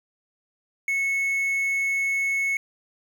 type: tone with quantisation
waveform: triangle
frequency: 2198 Hz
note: C#7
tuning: 15 cents flat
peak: -20 dBFS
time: 0.88-2.57 s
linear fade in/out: 2 ms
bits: 8
effects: none